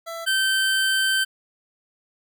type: tone pair in turn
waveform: 25% pulse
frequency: 666 / 1549.6 Hz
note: E5 / G6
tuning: +18 / -20 cents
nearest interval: octave + minor third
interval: 1462 cents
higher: second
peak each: -27 / -15 dBFS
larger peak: second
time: 0.06-0.26 / 0.26-1.25 s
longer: second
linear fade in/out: 20 ms
effects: none